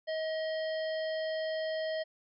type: harmonic tone with a mistuned harmonic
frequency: 634 Hz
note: D#5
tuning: 32 cents sharp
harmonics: 1 / 3 / 5 / 7 / 8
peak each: -32 / -42 / -46 / -49 / -50 dBFS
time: 0.07-2.04 s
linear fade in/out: 20 ms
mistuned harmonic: 7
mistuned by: -43 cents
effects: none